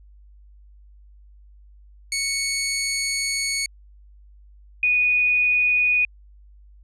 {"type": "tone pair in turn", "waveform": ["15% pulse", "sine"], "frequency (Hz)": [2217, 2472], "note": ["C#7", "D#7"], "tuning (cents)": [0, -12], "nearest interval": "major second", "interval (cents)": 188, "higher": "second", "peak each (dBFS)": -16, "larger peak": "neither", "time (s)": [[2.12, 3.66], [4.83, 6.05]], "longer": "first", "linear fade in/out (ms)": 2, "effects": ["added 50 Hz sine -46 dBFS peak until 6.83 s", "low-pass 12000 Hz 12 dB/octave"]}